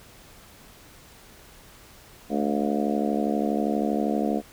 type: harmonic tone with a mistuned harmonic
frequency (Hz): 72.5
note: D2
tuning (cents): -22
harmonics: 3 / 4 / 5 / 6 / 7 / 8 / 9 / 10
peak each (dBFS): -26 / -28 / -33 / -32 / -33 / -35 / -35 / -32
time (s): 2.29-4.42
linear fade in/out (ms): 50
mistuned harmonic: 10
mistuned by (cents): -28
effects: pink hiss -50 dBFS RMS until 4.52 s